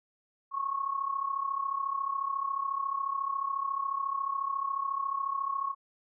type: tone with amplitude modulation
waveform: sine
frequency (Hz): 1098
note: C#6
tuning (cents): -17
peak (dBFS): -26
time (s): 0.51-5.75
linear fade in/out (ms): 50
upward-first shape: sine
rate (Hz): 34.1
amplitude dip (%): 75
effects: none